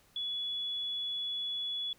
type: tone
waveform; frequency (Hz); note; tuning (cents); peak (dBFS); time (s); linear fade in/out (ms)
sine; 3400; G#7; +40; -33; 0.16-1.93; 2
effects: pink hiss -65 dBFS RMS until 1.98 s